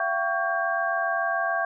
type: tone cluster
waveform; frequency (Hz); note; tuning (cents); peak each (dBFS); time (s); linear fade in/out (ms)
sine; 678 / 765 / 1124 / 1597; E5 / G5 / C#6 / G6; +49 / -42 / +24 / +32; -27 / -31 / -30 / -27; 0-1.65; 2
effects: none